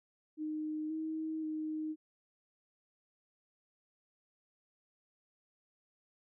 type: tone with pitch steps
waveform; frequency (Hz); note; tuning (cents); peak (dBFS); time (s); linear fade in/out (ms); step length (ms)
sine; 308.2 / 316.4 / 310.9; D#4 / D#4 / D#4; -16 / +29 / -1; -35; 0.37-1.96; 50; 530
effects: none